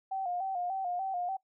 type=tone with vibrato; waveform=sine; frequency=740 Hz; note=F#5; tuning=in tune; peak=-31 dBFS; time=0.11-1.37 s; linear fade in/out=10 ms; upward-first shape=square; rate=3.4 Hz; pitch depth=69 cents each way; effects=noise-tail reverb RT60 0.1 s tail -20 dB re dry